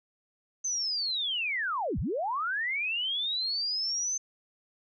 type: linear two-way sweep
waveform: sine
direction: down then up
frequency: 6260 to 41.2 to 6260 Hz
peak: -28 dBFS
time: 0.64-4.18 s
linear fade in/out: 10 ms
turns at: 1.99 s
effects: none